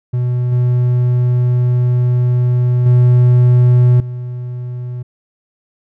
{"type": "tone with level steps", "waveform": "triangle", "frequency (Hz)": 123.47, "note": "B2", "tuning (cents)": 0, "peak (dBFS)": [-11, -8, -4, -19], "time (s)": [0.13, 5.03], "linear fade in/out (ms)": 10, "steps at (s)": [0.52, 2.86, 4], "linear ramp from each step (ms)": 2, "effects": []}